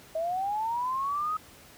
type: linear sweep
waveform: sine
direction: up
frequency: 630 to 1275 Hz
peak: -27 dBFS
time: 0.15-1.37 s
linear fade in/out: 5 ms
effects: pink hiss -52 dBFS RMS until 1.77 s + high-pass 60 Hz 12 dB/octave